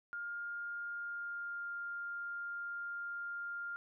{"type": "tone with pitch glide", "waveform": "sine", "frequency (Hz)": [1410, 1401.1], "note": ["F6", "F6"], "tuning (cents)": [16, 5], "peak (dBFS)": -39, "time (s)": [0.13, 3.76], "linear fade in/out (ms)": 0, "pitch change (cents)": -11, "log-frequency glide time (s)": [0.93, 1.69], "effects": []}